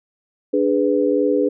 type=tone cluster; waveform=sine; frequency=292.7 / 414.4 / 497.3 Hz; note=D4 / G#4 / B4; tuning=-6 / -4 / +12 cents; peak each=-19 dBFS; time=0.53-1.49 s; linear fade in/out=10 ms; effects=none